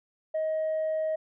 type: tone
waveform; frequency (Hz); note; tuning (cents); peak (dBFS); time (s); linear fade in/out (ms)
sine; 630; D#5; +21; -24; 0.34-1.16; 10
effects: tanh soft clip ceiling -24 dBFS